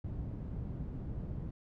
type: low-pass noise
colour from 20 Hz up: white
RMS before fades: -40 dBFS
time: 0.04-1.51 s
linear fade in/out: 5 ms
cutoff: 140 Hz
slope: 12 dB/octave
effects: none